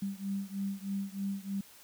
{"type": "beating tone pair", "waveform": "sine", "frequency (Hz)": [195.6, 198.8], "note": ["G3", "G3"], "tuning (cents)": [-4, 25], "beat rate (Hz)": 3.2, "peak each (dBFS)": [-36, -37], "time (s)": [0.02, 1.61], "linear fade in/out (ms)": 5, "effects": ["white hiss -56 dBFS RMS until 1.83 s"]}